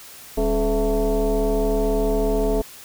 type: tone with frequency modulation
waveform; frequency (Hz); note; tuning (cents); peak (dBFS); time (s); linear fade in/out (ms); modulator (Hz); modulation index
sine; 196; G3; 0; -17; 0.37-2.62; 10; 233; 2
effects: white hiss -42 dBFS RMS until 2.84 s